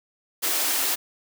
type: high-pass noise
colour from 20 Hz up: white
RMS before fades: -24 dBFS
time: 0.42-0.96 s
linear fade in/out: 20 ms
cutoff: 250 Hz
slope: 96 dB/octave
effects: none